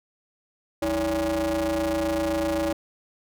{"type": "ring-modulated tone", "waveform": "45% pulse", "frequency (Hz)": 123.47, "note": "B2", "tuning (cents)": 0, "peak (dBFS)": -20, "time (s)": [0.82, 2.73], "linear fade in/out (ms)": 5, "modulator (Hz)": 446, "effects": []}